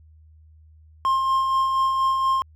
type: tone with tremolo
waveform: triangle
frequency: 1062 Hz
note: C6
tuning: 25 cents sharp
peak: -15 dBFS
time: 1.05-2.42 s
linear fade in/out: 0 ms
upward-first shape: sine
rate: 4.2 Hz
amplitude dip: 35%
effects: added 78 Hz sine -48 dBFS peak until 2.55 s